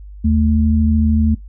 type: tone pair together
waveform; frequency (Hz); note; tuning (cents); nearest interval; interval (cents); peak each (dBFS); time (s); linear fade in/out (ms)
sine; 77.88 / 220.5; D#2 / A3; +2 / +4; octave + tritone; 1802; -14; 0.24-1.35; 10
effects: noise-tail reverb RT60 0.1 s tail -17 dB re dry + added 50 Hz sine -32 dBFS peak until 1.48 s